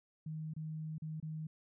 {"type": "tone with dropouts", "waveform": "sine", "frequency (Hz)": 156.6, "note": "D#3", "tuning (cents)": 11, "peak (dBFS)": -39, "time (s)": [0.26, 1.47], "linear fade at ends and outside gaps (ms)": 5, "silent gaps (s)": [[0.537, 0.563], [0.982, 1.02], [1.201, 1.226]], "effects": []}